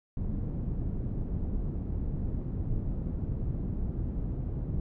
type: low-pass noise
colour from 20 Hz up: pink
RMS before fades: -32 dBFS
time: 0.17-4.8 s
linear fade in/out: 2 ms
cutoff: 210 Hz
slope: 12 dB/octave
effects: none